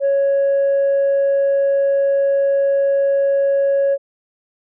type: tone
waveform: sine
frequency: 554.4 Hz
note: C#5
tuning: in tune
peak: -11 dBFS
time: 0-3.98 s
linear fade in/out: 50 ms
effects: tanh soft clip ceiling -11 dBFS